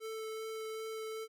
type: tone with vibrato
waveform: square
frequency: 440.6 Hz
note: A4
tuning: 2 cents sharp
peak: -40 dBFS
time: 0-1.28 s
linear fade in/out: 50 ms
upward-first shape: sine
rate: 2.6 Hz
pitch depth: 8 cents each way
effects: none